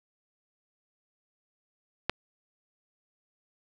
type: click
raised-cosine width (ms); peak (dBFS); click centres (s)
0.3; -9; 2.096
effects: none